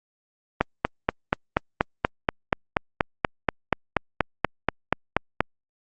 click train, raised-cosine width 0.5 ms, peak -3 dBFS, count 21, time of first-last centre 0.61-5.406 s, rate 4.17 Hz, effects Opus 32 kbps

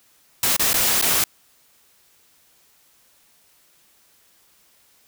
white noise with dropouts, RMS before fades -19 dBFS, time 0.43-1.24 s, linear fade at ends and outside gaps 2 ms, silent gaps 0.565-0.595 / 0.732-0.741 / 1.014-1.024 s, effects white hiss -58 dBFS RMS until 5.07 s

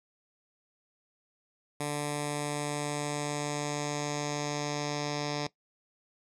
10% pulse tone with low-pass filter sweep, 146.83 Hz, D3, in tune, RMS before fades -33 dBFS, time 1.8-5.47 s, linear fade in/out 5 ms, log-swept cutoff 10000 to 5400 Hz, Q 3, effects noise-tail reverb RT60 0.1 s tail -18 dB re dry

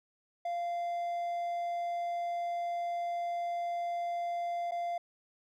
triangle tone with dropouts, 693 Hz, F5, 14 cents flat, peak -30 dBFS, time 0.45-4.98 s, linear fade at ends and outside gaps 5 ms, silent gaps 4.711-4.718 s, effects none

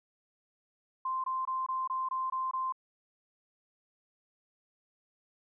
sine tone bursts, 1043 Hz, C6, 6 cents flat, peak -30 dBFS, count 8, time 1.05-2.724 s, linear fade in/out 5 ms, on 190 ms, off 22 ms, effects none

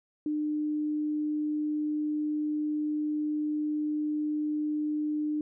sine tone, 301.5 Hz, D4, 46 cents sharp, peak -27 dBFS, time 0.26-5.41 s, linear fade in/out 2 ms, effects none

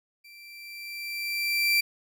30% pulse tone with level ramp, 2349 Hz, D7, in tune, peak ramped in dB -46 to -17 dBFS, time 0.24-1.81 s, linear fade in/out 10 ms, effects none

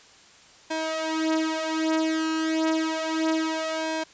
sawtooth tone with flanger, 318.7 Hz, D#4, 42 cents sharp, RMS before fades -26 dBFS, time 0.7-4.04 s, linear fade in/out 10 ms, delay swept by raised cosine 1.2 to 7 ms, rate 0.31 Hz, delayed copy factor +0.8, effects white hiss -52 dBFS RMS until 4.13 s + resampled to 16000 Hz

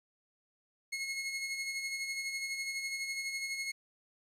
sawtooth tone with tremolo, 2169 Hz, C#7, 38 cents flat, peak -30 dBFS, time 0.92-3.72 s, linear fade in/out 10 ms, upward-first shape sine, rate 12 Hz, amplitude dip 45%, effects low-pass 10000 Hz 12 dB/octave + 11-bit

